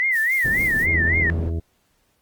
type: tone with vibrato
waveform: sine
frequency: 1940 Hz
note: B6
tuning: 31 cents flat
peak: -17 dBFS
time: 0-1.3 s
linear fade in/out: 0 ms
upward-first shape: sine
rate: 3.6 Hz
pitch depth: 170 cents each way
type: noise with tremolo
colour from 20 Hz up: blue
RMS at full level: -36 dBFS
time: 0.11-0.87 s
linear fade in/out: 50 ms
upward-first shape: sine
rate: 4.4 Hz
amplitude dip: 35%
type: low-pass noise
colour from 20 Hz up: white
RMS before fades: -30 dBFS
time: 0.44-1.5 s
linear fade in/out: 10 ms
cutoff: 260 Hz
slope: 12 dB/octave
type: harmonic tone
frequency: 82.8 Hz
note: E2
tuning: 8 cents sharp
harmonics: 1 / 2 / 3 / 4 / 5 / 6 / 7 / 8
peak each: -22 / -34 / -38 / -35 / -37 / -50 / -49 / -45 dBFS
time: 0.86-1.6 s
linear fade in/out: 10 ms
effects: pink hiss -65 dBFS RMS until 2.21 s + Opus 32 kbps